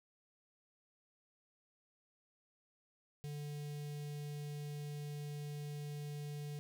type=tone with notch filter; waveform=square; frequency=146.83 Hz; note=D3; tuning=in tune; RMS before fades=-44 dBFS; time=3.24-6.59 s; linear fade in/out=0 ms; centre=1200 Hz; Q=0.6; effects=none